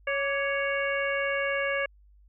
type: harmonic tone with a mistuned harmonic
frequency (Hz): 556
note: C#5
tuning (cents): +5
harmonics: 1 / 2 / 3 / 4 / 5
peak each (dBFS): -29 / -36 / -31 / -32 / -37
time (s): 0.07-1.86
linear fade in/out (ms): 5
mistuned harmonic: 2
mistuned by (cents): +71
effects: added 50 Hz sine -54 dBFS peak until 2.28 s